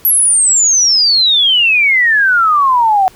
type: exponential sweep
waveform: sine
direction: down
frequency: 11840 to 739 Hz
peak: -7 dBFS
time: 0.05-3.08 s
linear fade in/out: 0 ms
effects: pink hiss -43 dBFS RMS until 3.15 s